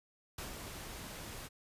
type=noise with ADSR envelope; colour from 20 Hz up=pink; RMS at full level=-42 dBFS; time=0.38-1.49 s; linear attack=4 ms; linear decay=120 ms; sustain=-4 dB; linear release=34 ms; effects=resampled to 32000 Hz